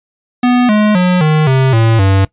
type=tone with pitch steps; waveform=square; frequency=246.9 / 211.2 / 180.74 / 154.64 / 132.31 / 113.2 / 96.86 Hz; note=B3 / G#3 / F#3 / D#3 / C3 / A2 / G2; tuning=0 / +29 / -40 / -10 / +20 / +50 / -20 cents; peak=-8 dBFS; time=0.43-2.25 s; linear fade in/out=5 ms; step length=260 ms; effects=noise-tail reverb RT60 0.1 s tail -19 dB re dry + resampled to 8000 Hz